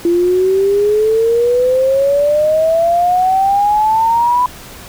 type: exponential sweep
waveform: sine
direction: up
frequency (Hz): 340 to 1000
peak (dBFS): -9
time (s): 0.05-4.46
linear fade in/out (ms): 2
effects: pink hiss -34 dBFS RMS until 4.88 s